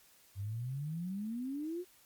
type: exponential sweep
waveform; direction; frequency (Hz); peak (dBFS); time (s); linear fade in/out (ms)
sine; up; 94.4 to 370; -36; 0.35-1.85; 50
effects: white hiss -64 dBFS RMS until 2.05 s + Opus 48 kbps